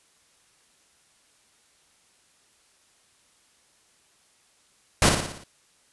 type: noise with echo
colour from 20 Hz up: pink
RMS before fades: -17 dBFS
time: 5.02-5.09 s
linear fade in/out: 2 ms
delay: 58 ms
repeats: 6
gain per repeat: -5 dB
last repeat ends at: 5.438 s
effects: white hiss -62 dBFS RMS until 5.92 s + resampled to 24000 Hz